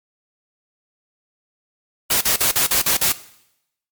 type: noise bursts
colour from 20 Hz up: white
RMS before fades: -17 dBFS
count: 7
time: 2.1-3.122 s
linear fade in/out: 5 ms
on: 110 ms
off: 42 ms
effects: noise-tail reverb RT60 0.8 s tail -17 dB re dry + MP3 96 kbps